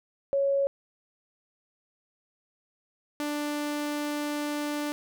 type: tone pair in turn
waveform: sine / sawtooth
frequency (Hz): 554.4 / 294.7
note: C#5 / D4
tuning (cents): 0 / +6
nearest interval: major seventh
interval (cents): 1094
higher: first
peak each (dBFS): -22 / -25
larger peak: first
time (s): 0.33-0.67 / 3.2-4.92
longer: second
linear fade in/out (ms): 0
effects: none